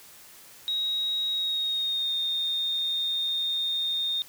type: tone with pitch glide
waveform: sine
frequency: 3800 to 3666 Hz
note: A#7 to A#7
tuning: +33 to -30 cents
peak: -25 dBFS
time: 0.68-4.22 s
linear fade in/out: 0 ms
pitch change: -63 cents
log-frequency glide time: 1.29-2.14 s
effects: white hiss -50 dBFS RMS until 4.28 s